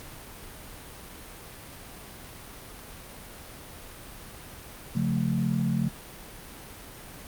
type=chord; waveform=sine; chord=Db augmented; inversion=none; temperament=equal with one note detuned; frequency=138.59 / 177.56 / 220 Hz; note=Db3 / F3 / A3; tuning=0 / +29 / 0 cents; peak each=-28 dBFS; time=4.95-5.89 s; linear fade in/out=10 ms; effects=pink hiss -44 dBFS RMS until 7.27 s + Opus 48 kbps